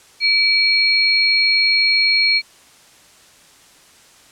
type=tone pair together; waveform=sine; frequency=2310 / 4298 Hz; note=D7 / C8; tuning=-29 / +46 cents; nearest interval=major seventh; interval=1075 cents; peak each=-15 dBFS; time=0.2-2.42 s; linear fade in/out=50 ms; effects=white hiss -48 dBFS RMS until 4.31 s + low-pass 9000 Hz 12 dB/octave